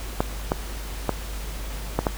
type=clicks; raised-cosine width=1 ms; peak=-6 dBFS; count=5; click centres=0.205 / 0.519 / 1.093 / 1.99 / 2.068 s; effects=added 50 Hz sine -31 dBFS peak until 2.17 s + pink hiss -38 dBFS RMS until 2.17 s